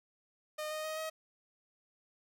sawtooth tone with pitch steps, 612 / 619.1 / 626.3 / 633.6 Hz, D#5 / D#5 / D#5 / D#5, -29 / -9 / +11 / +31 cents, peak -33 dBFS, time 0.58-1.1 s, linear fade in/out 10 ms, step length 130 ms, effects none

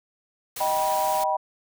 white noise, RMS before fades -34 dBFS, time 0.56-1.24 s, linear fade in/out 5 ms
sine chord, Eb augmented, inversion none, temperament just, 622.3 / 777.8 / 972.3 Hz, Eb5 / G5 / B5, 0 / -14 / -27 cents, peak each -27 / -25 / -25 dBFS, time 0.6-1.37 s, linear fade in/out 10 ms
effects none

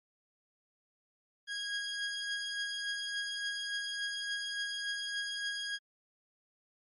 20% pulse beating tone pair, 1639 / 1642.5 Hz, G#6 / G#6, -23 / -20 cents, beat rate 3.5 Hz, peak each -38 / -31 dBFS, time 1.47-5.79 s, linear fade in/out 50 ms, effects MP3 48 kbps

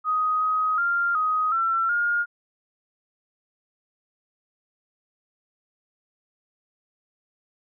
sine tone with pitch steps, 1252 / 1260 / 1393 / 1255 / 1347 / 1420 Hz, D#6 / D#6 / F6 / D#6 / E6 / F6, +10 / +21 / -5 / +15 / +37 / +28 cents, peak -20 dBFS, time 0.04-2.26 s, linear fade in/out 50 ms, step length 370 ms, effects none

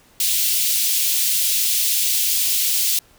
white high-pass noise, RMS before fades -19 dBFS, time 0.2-2.99 s, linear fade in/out 2 ms, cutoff 2700 Hz, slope 24 dB/octave, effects pink hiss -53 dBFS RMS until 3.18 s

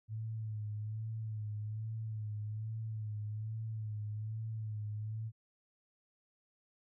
sine tone with vibrato, 108.3 Hz, A2, 27 cents flat, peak -37 dBFS, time 0.08-5.32 s, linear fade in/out 50 ms, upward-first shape sine, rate 1.2 Hz, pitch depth 48 cents each way, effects none

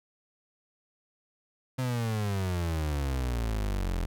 35% pulse exponential sweep, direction down, 130.81 to 41.49 Hz, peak -26 dBFS, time 1.78-4.06 s, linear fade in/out 10 ms, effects none

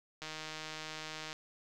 click train, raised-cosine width 0.2 ms, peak -25 dBFS, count 174, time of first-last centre 0.22-1.329 s, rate 156 Hz, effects none

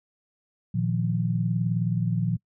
sine chord, Bb suspended fourth, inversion none, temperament just, 116.54 / 155.39 / 174.81 Hz, Bb2 / Eb3 / F3, 0 / -2 / +2 cents, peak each -26 / -29 / -26 dBFS, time 0.74-2.37 s, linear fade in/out 10 ms, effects noise-tail reverb RT60 0.1 s tail -26 dB re dry

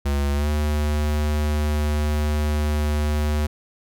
square tone with pitch glide, 71 to 74.92 Hz, C#2 to D2, +42 to +35 cents, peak -20 dBFS, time 0.05-3.47 s, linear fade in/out 10 ms, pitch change +93 cents, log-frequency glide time 0.32-0.5 s, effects none

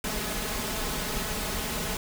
pink noise with comb filter, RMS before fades -31 dBFS, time 0.04-1.97 s, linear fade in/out 2 ms, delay 4.7 ms, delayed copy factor +0.6, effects none

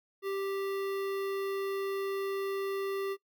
square tone with notch filter, 392 Hz, G4, in tune, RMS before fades -34 dBFS, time 0.22-3.17 s, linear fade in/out 50 ms, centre 7200 Hz, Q 0.76, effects noise-tail reverb RT60 0.1 s tail -19 dB re dry

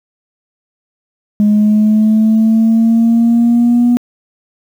sine exponential sweep, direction up, 208.1 to 242.8 Hz, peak -5 dBFS, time 1.4-3.97 s, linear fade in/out 0 ms, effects tanh soft clip ceiling -4 dBFS + 7-bit

